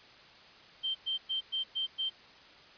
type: tone bursts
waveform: sine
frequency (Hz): 3136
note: G7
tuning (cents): 0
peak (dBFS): -30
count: 6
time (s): 0.83-2.1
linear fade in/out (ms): 20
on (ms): 120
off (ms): 110
effects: white hiss -55 dBFS RMS until 2.77 s + resampled to 11025 Hz